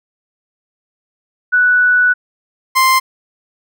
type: tone pair in turn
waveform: sine / 30% pulse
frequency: 1480 / 1046.5 Hz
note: F#6 / C6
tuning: 0 / 0 cents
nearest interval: tritone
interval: 600 cents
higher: first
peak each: -8 / -6 dBFS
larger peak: second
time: 1.52-2.14 / 2.75-3 s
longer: first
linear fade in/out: 20 ms
effects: none